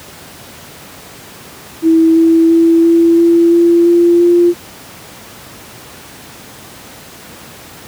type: tone with pitch steps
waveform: sine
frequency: 325.6 / 328.6 / 331.7 / 334.8 / 337.9 / 341 / 344.2 / 347.4 Hz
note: E4 / E4 / E4 / E4 / E4 / F4 / F4 / F4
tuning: -21 / -5 / +11 / +27 / +43 / -41 / -25 / -9 cents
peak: -5 dBFS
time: 1.82-4.54 s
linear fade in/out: 50 ms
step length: 340 ms
effects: pink hiss -34 dBFS RMS until 7.87 s + high-pass 100 Hz 12 dB/octave